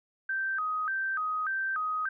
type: tone with vibrato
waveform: sine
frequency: 1400 Hz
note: F6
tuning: 4 cents sharp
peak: -28 dBFS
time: 0.29-2.09 s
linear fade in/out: 5 ms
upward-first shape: square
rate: 1.7 Hz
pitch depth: 190 cents each way
effects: none